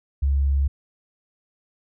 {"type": "tone", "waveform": "sine", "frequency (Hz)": 69.3, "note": "C#2", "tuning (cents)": 0, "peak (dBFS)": -17, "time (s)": [0.22, 0.68], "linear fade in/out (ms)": 10, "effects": []}